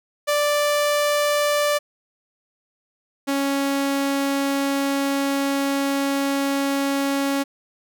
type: tone pair in turn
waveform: sawtooth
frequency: 587.3 / 277.2 Hz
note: D5 / C#4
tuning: 0 / 0 cents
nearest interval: octave + minor second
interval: 1300 cents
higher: first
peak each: -14 / -16 dBFS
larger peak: first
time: 0.27-1.79 / 3.27-7.44 s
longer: second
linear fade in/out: 20 ms
effects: none

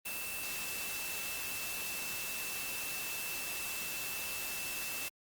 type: tone in noise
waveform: sine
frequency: 2659 Hz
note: E7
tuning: 14 cents sharp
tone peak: -42 dBFS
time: 0.05-5.09 s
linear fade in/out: 10 ms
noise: white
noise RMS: -40 dBFS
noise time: 0.05-5.09 s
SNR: -5 dB
effects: Opus 32 kbps

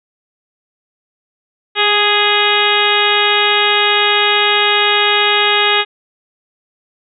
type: harmonic tone with a mistuned harmonic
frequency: 415.3 Hz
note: G#4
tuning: in tune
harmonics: 1 / 2 / 3 / 4 / 5 / 6 / 7 / 8 / 9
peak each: -19 / -19 / -19 / -19 / -19 / -19 / -19 / -19 / -19 dBFS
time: 1.75-5.85 s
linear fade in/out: 50 ms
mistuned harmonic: 1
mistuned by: -19 cents
effects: none

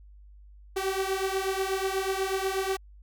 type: beating tone pair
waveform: sawtooth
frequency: 380 / 388.2 Hz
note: F#4 / G4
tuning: +46 / -17 cents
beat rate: 8.2 Hz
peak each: -26 dBFS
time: 0.76-2.77 s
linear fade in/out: 10 ms
effects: added 50 Hz sine -48 dBFS peak until 3.02 s

